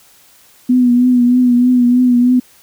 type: tone with vibrato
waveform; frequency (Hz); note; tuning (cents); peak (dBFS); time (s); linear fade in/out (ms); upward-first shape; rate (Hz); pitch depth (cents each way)
sine; 246.9; B3; 0; -7; 0.69-2.4; 10; triangle; 3.2; 45
effects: white hiss -47 dBFS RMS until 2.62 s